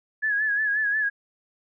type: tone with vibrato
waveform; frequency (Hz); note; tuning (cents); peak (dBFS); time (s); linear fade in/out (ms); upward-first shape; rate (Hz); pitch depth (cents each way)
sine; 1694; G#6; +34; -21; 0.22-1.1; 20; sine; 5.6; 61
effects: none